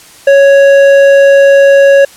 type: tone with hard clipping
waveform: triangle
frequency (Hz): 555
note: C#5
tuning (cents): +2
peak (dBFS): -3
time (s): 0.27-2.05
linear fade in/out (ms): 5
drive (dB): 12
effects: white hiss -36 dBFS RMS until 2.16 s + low-pass 11000 Hz 12 dB/octave